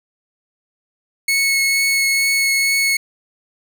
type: tone with vibrato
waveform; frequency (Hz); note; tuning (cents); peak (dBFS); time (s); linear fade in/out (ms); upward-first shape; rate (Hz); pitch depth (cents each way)
sawtooth; 2196; C#7; -17; -11; 1.28-2.97; 5; triangle; 2.2; 10
effects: none